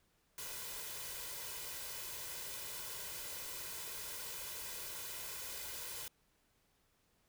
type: noise with comb filter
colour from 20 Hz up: white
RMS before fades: -45 dBFS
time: 0.38-6.08 s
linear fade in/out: 2 ms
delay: 2 ms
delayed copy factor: +0.6
effects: pink hiss -75 dBFS RMS until 7.28 s